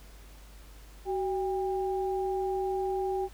sine tone pair together, 377.4 / 799.7 Hz, F#4 / G5, +34 / +34 cents, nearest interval octave + minor second, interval 1300 cents, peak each -29 / -33 dBFS, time 1.05-3.29 s, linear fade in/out 50 ms, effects added 50 Hz sine -48 dBFS peak until 3.33 s + pink hiss -56 dBFS RMS until 3.33 s

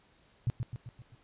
sine tone with echo, 120.1 Hz, B2, 48 cents flat, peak -25 dBFS, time 0.47-0.5 s, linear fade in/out 0 ms, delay 130 ms, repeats 5, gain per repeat -5 dB, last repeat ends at 1.15 s, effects pink hiss -65 dBFS RMS until 1.23 s + resampled to 8000 Hz

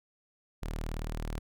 sawtooth tone, 38.85 Hz, D#1, 2 cents flat, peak -30 dBFS, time 0.62-1.39 s, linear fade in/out 10 ms, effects none

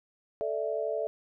sine chord, A suspended fourth, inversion none, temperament equal, 440 / 587.3 / 659.3 Hz, A4 / D5 / E5, 0 / 0 / 0 cents, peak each -33 dBFS, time 0.41-1.07 s, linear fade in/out 0 ms, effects none

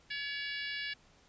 harmonic tone, 568 Hz, C#5, 42 cents sharp, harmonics 3 / 4 / 5 / 6 / 7 / 8 / 9, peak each -40 / -42 / -44 / -46 / -47 / -48 / -49 dBFS, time 0.1-0.94 s, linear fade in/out 10 ms, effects pink hiss -64 dBFS RMS until 1.28 s + resampled to 16000 Hz

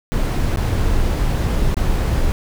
brown noise with dropouts, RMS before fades -17 dBFS, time 0.12-2.32 s, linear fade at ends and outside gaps 0 ms, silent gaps 0.56-0.572 / 1.744-1.768 s, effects none

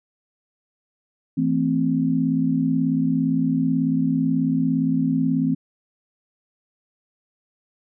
sine chord, A minor, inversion second, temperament equal with one note detuned, 164.81 / 223.6 / 261.6 Hz, E3 / A3 / C4, 0 / +28 / 0 cents, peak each -23 / -25 / -20 dBFS, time 1.37-5.55 s, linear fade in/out 10 ms, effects none

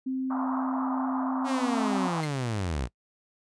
sine tone, 261.6 Hz, C4, in tune, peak -27 dBFS, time 0.06-2.08 s, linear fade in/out 10 ms
white band-pass noise, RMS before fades -34 dBFS, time 0.3-2.21 s, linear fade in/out 5 ms, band 670 to 1200 Hz, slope 48 dB/octave
sawtooth linear sweep, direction down, 277.2 to 54.5 Hz, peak -24 dBFS, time 1.44-2.89 s, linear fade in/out 50 ms
30% pulse tone with exponential decay, 2102 Hz, C7, 7 cents sharp, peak -29 dBFS, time 2.23-2.3 s, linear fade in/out 5 ms, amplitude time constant 15 ms
effects noise-tail reverb RT60 0.1 s tail -23 dB re dry + resampled to 22050 Hz

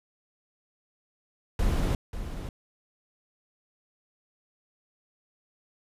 brown noise with echo, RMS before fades -25 dBFS, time 1.59-1.95 s, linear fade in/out 2 ms, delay 540 ms, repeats 1, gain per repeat -10 dB, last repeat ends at 2.49 s, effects resampled to 32000 Hz

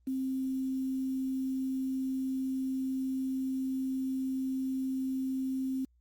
sine tone with quantisation, 263.3 Hz, C4, 11 cents sharp, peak -30 dBFS, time 0.07-5.85 s, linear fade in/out 5 ms, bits 9, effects added 60 Hz sine -64 dBFS peak until 6 s + Opus 24 kbps

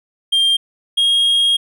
triangle tone pair in turn, 3194 / 3261 Hz, G7 / G#7, +32 / -32 cents, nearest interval unison, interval 36 cents, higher second, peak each -10 dBFS, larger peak neither, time 0.32-0.57 / 0.97-1.57 s, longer second, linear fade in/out 10 ms, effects none

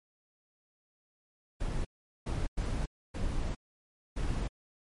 brown noise bursts at uneven times, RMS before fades -32 dBFS, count 5, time 1.6-1.85 / 2.26-2.47 / 2.57-2.86 / 3.14-3.55 / 4.16-4.48 s, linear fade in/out 10 ms, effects MP3 48 kbps

